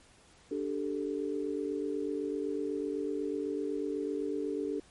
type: chord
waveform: sine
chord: D suspended fourth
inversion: none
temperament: equal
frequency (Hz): 293.7 / 392 / 440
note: D4 / G4 / A4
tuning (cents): 0 / 0 / 0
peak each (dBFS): -35 / -36 / -36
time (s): 0.51-4.8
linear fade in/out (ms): 5
effects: pink hiss -60 dBFS RMS until 4.9 s + MP3 48 kbps